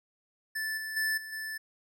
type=tone with level steps; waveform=square; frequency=1755 Hz; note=A6; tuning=5 cents flat; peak=-32 / -36 / -28 / -41 / -36 dBFS; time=0.55-1.58 s; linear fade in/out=10 ms; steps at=0.77 / 0.96 / 1.17 / 1.32 s; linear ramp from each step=10 ms; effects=none